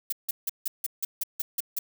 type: noise bursts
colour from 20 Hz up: violet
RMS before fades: -28 dBFS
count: 10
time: 0.1-1.79 s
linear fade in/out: 5 ms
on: 25 ms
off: 160 ms
effects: none